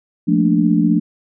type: chord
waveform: sine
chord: Bb major seventh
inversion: second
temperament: equal with one note detuned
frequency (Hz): 174.61 / 217.7 / 233.1 / 293.7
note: F3 / A3 / Bb3 / D4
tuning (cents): 0 / -18 / 0 / 0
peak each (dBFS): -16 / -17 / -20 / -16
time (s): 0.27-1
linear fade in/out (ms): 20
effects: none